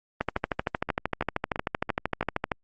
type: two click trains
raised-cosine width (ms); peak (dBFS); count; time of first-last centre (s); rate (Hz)
0.5; -14 / -10; 5 / 31; 0.89-2.228 / 0.21-2.518; 2.99 / 13
effects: Opus 24 kbps